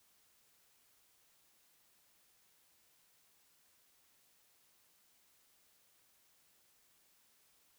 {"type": "silence", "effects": ["white hiss -71 dBFS RMS until 7.78 s"]}